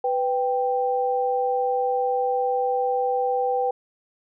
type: tone pair together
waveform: sine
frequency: 497 / 785.3 Hz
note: B4 / G5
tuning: +11 / +3 cents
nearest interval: minor sixth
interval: 792 cents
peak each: -23 dBFS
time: 0.04-3.71 s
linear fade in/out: 5 ms
effects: none